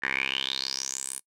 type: tone with band-pass filter sweep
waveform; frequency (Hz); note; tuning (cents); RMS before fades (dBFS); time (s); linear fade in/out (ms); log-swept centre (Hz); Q
10% pulse; 66.5; C2; +29; -31; 0.02-1.2; 20; 1800 to 10000; 7.5
effects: noise-tail reverb RT60 0.1 s tail -24 dB re dry